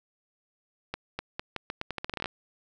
accelerating click train, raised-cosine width 0.3 ms, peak -16 dBFS, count 16, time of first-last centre 0.94-2.258 s, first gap 250 ms, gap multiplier 0.82, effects none

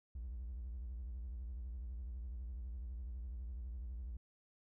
triangle tone with vibrato, 60.5 Hz, B1, 35 cents flat, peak -39 dBFS, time 0.15-4.17 s, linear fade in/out 5 ms, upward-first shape sine, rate 12 Hz, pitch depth 200 cents each way, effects tanh soft clip ceiling -37 dBFS

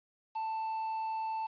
triangle tone with quantisation, 885 Hz, A5, 10 cents sharp, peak -31 dBFS, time 0.35-1.47 s, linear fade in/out 10 ms, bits 9, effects resampled to 11025 Hz

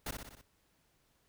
pink noise with echo, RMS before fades -38 dBFS, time 0.06-0.11 s, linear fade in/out 5 ms, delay 61 ms, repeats 5, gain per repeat -4 dB, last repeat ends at 0.415 s, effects pink hiss -73 dBFS RMS until 1.28 s

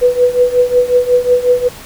sine tone with tremolo, 493.9 Hz, B4, in tune, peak -4 dBFS, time 0.01-1.69 s, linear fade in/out 20 ms, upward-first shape triangle, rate 5.5 Hz, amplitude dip 90%, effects pink hiss -33 dBFS RMS until 1.85 s

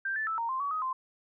sine tone with pitch steps, 1577 / 1753 / 1316 / 926 / 1047 / 1133 / 1258 / 1041 Hz, G6 / A6 / E6 / A#5 / C6 / C#6 / D#6 / C6, +10 / -7 / -3 / -12 / +1 / +37 / +19 / -9 cents, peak -29 dBFS, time 0.05-0.93 s, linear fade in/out 5 ms, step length 110 ms, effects none

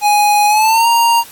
square tone with pitch glide, 830.6 to 932.3 Hz, G#5 to A#5, 0 to 0 cents, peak -9 dBFS, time 0.01-1.24 s, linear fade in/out 50 ms, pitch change +200 cents, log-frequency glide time 0.47-0.87 s, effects white hiss -37 dBFS RMS until 1.31 s + AAC 64 kbps

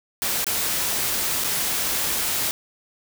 white noise with dropouts, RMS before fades -24 dBFS, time 0.22-2.51 s, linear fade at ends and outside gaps 0 ms, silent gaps 0.444-0.467 / 1.439-1.444 s, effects none

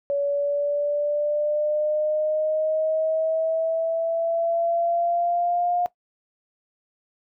sine exponential sweep, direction up, 565 to 710 Hz, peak -20 dBFS, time 0.1-5.86 s, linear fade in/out 0 ms, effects noise-tail reverb RT60 0.1 s tail -17 dB re dry

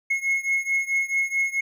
triangle beating tone pair, 2169 / 2173.6 Hz, C#7 / C#7, -38 / -35 cents, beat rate 4.6 Hz, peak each -22 / -24 dBFS, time 0.1-1.61 s, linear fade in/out 10 ms, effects none

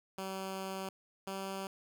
10% pulse tone pair in turn, 191.3 / 193.41 Hz, G3 / G3, -42 / -23 cents, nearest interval unison, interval 19 cents, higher second, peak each -30 / -30 dBFS, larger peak neither, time 0.18-0.89 / 1.27-1.67 s, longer first, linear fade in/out 2 ms, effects none

